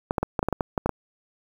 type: clicks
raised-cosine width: 1 ms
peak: -9 dBFS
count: 11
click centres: 0.109 / 0.182 / 0.23 / 0.392 / 0.429 / 0.486 / 0.527 / 0.608 / 0.778 / 0.86 / 0.893 s
effects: 7-bit